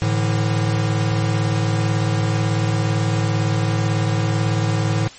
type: chord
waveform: square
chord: A suspended fourth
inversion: none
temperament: equal with one note detuned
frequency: 108.36 / 146.83 / 164.81 Hz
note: A2 / D3 / E3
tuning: -26 / 0 / 0 cents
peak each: -19 / -25 / -25 dBFS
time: 0.02-5.08 s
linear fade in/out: 0 ms
effects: white hiss -40 dBFS RMS until 5.18 s + MP3 32 kbps